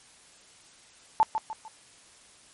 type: tone with echo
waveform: sine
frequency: 879 Hz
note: A5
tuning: 2 cents flat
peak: -16 dBFS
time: 1.2-1.23 s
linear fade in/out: 0 ms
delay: 150 ms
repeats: 3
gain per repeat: -8 dB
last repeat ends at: 1.68 s
effects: white hiss -55 dBFS RMS until 2.53 s + MP3 48 kbps